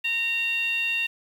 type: tone with frequency modulation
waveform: sine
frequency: 2752 Hz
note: F7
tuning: 26 cents flat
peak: -22 dBFS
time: 0.04-1.07 s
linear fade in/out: 10 ms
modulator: 908 Hz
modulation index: 0.58
effects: tanh soft clip ceiling -18 dBFS + 8-bit